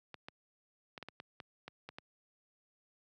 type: clicks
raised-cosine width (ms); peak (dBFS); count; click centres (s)
0.3; -29; 10; 0.143 / 0.285 / 0.978 / 1.027 / 1.086 / 1.201 / 1.402 / 1.68 / 1.89 / 1.985
effects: high-pass 100 Hz 12 dB/octave